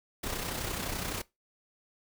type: noise with amplitude modulation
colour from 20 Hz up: pink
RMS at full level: -33 dBFS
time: 0.23-1.22 s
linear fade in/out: 10 ms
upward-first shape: sine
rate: 31.8 Hz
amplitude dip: 50%
effects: noise-tail reverb RT60 0.2 s tail -20 dB re dry